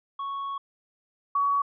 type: tone pair in turn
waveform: triangle / sine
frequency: 1108.7 / 1127.4 Hz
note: C#6 / C#6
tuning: 0 / +29 cents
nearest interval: unison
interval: 29 cents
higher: second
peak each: -28 / -21 dBFS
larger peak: second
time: 0.19-0.58 / 1.35-1.62 s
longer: first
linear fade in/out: 5 ms
effects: resampled to 11025 Hz